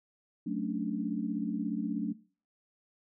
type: chord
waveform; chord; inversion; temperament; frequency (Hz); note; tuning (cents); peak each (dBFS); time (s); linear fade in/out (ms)
sine; D major seventh; first; equal; 185 / 220 / 277.2 / 293.7; F#3 / A3 / C#4 / D4; 0 / 0 / 0 / 0; -36 / -35 / -38 / -36; 0.46-2.13; 10
effects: noise-tail reverb RT60 0.4 s tail -20 dB re dry